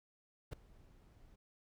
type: noise with ADSR envelope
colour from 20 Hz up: brown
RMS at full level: -38 dBFS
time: 0.51-1.36 s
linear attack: 22 ms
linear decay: 4 ms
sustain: -24 dB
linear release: 8 ms
effects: none